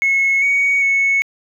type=tone with pitch steps; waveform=sine; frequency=2184 / 2239 / 2205 Hz; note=C#7 / C#7 / C#7; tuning=-26 / +17 / -10 cents; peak=-11 dBFS; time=0.02-1.22 s; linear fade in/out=0 ms; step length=400 ms; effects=tanh soft clip ceiling -9 dBFS + 8-bit